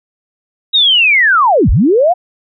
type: linear two-way sweep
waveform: sine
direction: down then up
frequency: 3837 to 32.7 to 746 Hz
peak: -6 dBFS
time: 0.73-2.14 s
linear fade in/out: 20 ms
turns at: 1.7 s
effects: none